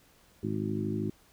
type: harmonic tone with a mistuned harmonic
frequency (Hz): 52.6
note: G#1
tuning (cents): +23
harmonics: 2 / 3 / 4 / 5 / 6 / 7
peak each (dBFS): -36 / -38 / -34 / -40 / -36 / -37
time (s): 0.43-1.1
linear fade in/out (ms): 5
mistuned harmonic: 2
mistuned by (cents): +16
effects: pink hiss -62 dBFS RMS until 1.32 s

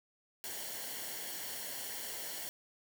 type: noise with comb filter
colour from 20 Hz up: white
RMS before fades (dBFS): -42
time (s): 0.44-2.49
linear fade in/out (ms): 0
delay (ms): 0.8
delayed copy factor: -0.6
effects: none

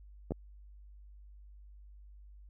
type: clicks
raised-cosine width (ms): 2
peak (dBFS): -22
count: 2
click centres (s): 0.308 / 0.32
effects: added 50 Hz sine -51 dBFS peak until 2.49 s

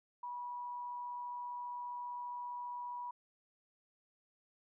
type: tone with amplitude modulation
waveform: sine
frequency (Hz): 974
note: B5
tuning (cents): -24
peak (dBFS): -39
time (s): 0.23-3.11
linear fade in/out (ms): 5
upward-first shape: sine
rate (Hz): 135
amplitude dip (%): 25
effects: none

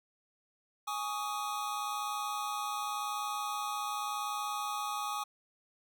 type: chord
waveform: square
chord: Ab suspended fourth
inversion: none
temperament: equal with one note detuned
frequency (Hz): 830.6 / 1123.6 / 1244.5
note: Ab5 / Db6 / Eb6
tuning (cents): 0 / +23 / 0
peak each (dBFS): -39 / -40 / -39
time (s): 0.87-5.24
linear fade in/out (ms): 10
effects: none

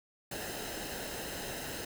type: noise with comb filter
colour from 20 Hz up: pink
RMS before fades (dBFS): -40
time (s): 0.31-1.85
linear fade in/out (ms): 5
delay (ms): 0.87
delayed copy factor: -0.6
effects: none

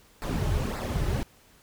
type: noise with flanger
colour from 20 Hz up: brown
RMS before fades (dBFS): -28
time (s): 0.22-1.23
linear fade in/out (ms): 0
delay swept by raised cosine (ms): 0.31 to 4.31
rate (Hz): 1.8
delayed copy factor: -0.7
effects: pink hiss -58 dBFS RMS until 1.62 s

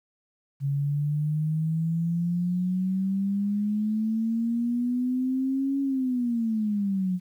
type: exponential two-way sweep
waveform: sine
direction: up then down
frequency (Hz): 138.2 to 277.2 to 178.9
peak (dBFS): -23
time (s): 0.6-7.2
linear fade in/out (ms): 50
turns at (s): 5.81
effects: 10-bit

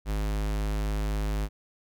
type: tone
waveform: square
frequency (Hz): 51.91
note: G#1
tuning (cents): 0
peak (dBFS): -27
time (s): 0.05-1.49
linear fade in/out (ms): 50
effects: none

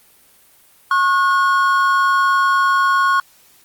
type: tone pair together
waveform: triangle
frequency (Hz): 1090 / 1449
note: C#6 / F#6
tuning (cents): -29 / -37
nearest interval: perfect fourth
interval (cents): 492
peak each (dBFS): -12 / -15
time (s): 0.91-3.2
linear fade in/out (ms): 2
effects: white hiss -51 dBFS RMS until 3.64 s + Opus 32 kbps

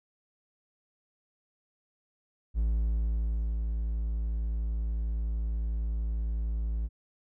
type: tone with ADSR envelope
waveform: triangle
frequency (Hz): 55.4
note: A1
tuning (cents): +13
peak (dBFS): -22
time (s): 2.54-6.89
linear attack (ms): 44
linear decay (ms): 1000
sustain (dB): -4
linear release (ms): 38
effects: none

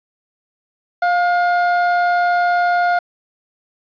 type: tone pair together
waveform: triangle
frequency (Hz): 704 / 1429.7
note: F5 / F6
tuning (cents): +14 / +40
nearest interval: octave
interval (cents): 1226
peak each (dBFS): -12 / -18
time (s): 1.02-2.99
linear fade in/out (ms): 5
effects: resampled to 11025 Hz + 7-bit

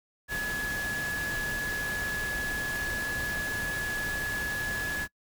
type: tone in noise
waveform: sine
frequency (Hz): 1694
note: G#6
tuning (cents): +34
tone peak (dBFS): -30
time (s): 0.28-5.08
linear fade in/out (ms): 50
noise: pink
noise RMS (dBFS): -37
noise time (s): 0.28-5.08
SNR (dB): +4
effects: noise-tail reverb RT60 0.1 s tail -25 dB re dry

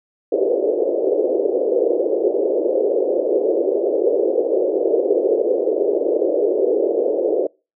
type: band-pass noise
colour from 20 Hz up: pink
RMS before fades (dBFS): -18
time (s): 0.32-7.47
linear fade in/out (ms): 5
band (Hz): 360 to 550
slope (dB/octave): 48
effects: noise-tail reverb RT60 0.3 s tail -26 dB re dry

